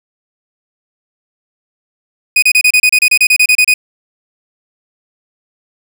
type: tone bursts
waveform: 40% pulse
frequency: 2489 Hz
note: D#7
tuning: in tune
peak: -5 dBFS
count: 15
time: 2.36-3.74 s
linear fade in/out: 5 ms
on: 64 ms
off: 30 ms
effects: none